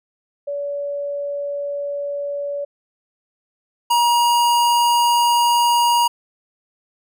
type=tone pair in turn; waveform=sine / square; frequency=571 / 951.2 Hz; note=D5 / A#5; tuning=-49 / +35 cents; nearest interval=major sixth; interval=884 cents; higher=second; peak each=-22 / -14 dBFS; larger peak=second; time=0.47-2.65 / 3.9-6.08 s; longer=neither; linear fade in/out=10 ms; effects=none